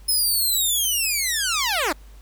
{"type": "linear sweep", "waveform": "10% pulse", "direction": "down", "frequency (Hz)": [5200, 261.6], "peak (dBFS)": -12, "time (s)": [0.08, 1.93], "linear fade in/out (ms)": 10, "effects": ["added 50 Hz sine -42 dBFS peak until 2.21 s", "pink hiss -55 dBFS RMS until 2.21 s"]}